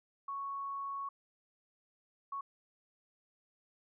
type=tone bursts at uneven times; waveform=sine; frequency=1108.7 Hz; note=C#6; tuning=in tune; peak=-37 dBFS; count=2; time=0.28-1.09 / 2.32-2.41 s; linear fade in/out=5 ms; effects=none